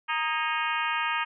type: harmonic tone with a mistuned harmonic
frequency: 311.1 Hz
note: D#4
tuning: in tune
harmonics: 3 / 4 / 5 / 6 / 7 / 8 / 9 / 10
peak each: -31 / -31 / -33 / -36 / -36 / -34 / -36 / -41 dBFS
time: 0.08-1.25 s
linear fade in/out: 20 ms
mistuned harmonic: 5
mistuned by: +73 cents
effects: none